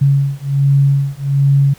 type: beating tone pair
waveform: sine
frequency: 138.59 / 139.89 Hz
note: C#3 / C#3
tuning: 0 / +16 cents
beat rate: 1.3 Hz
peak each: -13 dBFS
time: 0.01-1.74 s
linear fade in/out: 10 ms
effects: pink hiss -44 dBFS RMS until 1.78 s